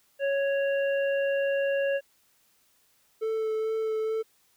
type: harmonic tone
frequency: 554.4 Hz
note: C#5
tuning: in tune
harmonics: 1 / 3 / 5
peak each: -24 / -34 / -38 dBFS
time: 0.19-2.01 s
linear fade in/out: 50 ms
type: tone with vibrato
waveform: triangle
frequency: 440 Hz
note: A4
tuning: in tune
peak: -24 dBFS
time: 3.21-4.23 s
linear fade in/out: 20 ms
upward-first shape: sine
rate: 2.3 Hz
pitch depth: 12 cents each way
effects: white hiss -66 dBFS RMS until 4.56 s